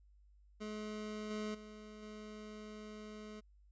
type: tone with level steps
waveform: 25% pulse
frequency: 213.1 Hz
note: G#3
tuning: 45 cents sharp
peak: -38 / -35 / -47 / -44 dBFS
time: 0.6-3.41 s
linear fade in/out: 20 ms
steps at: 1.3 / 1.54 / 2.02 s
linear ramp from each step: 10 ms
effects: added 50 Hz sine -62 dBFS peak until 3.71 s + resampled to 16000 Hz